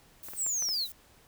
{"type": "noise", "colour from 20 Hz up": "violet", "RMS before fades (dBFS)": -44, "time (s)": [0.23, 0.92], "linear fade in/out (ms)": 2}
{"type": "clicks", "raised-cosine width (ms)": 0.5, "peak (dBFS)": -30, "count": 5, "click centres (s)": [0.286, 0.335, 0.465, 0.624, 0.689]}
{"type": "linear sweep", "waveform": "sine", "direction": "down", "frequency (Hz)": [8280, 3729], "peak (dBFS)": -28, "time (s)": [0.36, 0.88], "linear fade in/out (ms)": 50}
{"effects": ["pink hiss -60 dBFS RMS until 1.27 s"]}